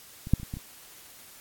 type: clicks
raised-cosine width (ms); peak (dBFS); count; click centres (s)
5; -25 / -7 / -28 / -25 / -21 / -26; 6; 0.271 / 0.336 / 0.399 / 0.432 / 0.539 / 0.57
effects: white hiss -50 dBFS RMS until 1.4 s + AAC 64 kbps